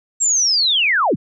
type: linear sweep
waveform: sine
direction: down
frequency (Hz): 7630 to 77.78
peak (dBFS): -13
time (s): 0.2-1.16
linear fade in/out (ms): 20
effects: none